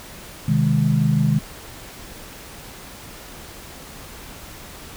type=chord; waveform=sine; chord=Ab major; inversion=first; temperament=just; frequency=129.78 / 155.74 / 207.7 Hz; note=C3 / Eb3 / Ab3; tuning=-14 / +2 / 0 cents; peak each=-20 / -18 / -21 dBFS; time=0.48-1.39 s; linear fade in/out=5 ms; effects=pink hiss -39 dBFS RMS until 4.96 s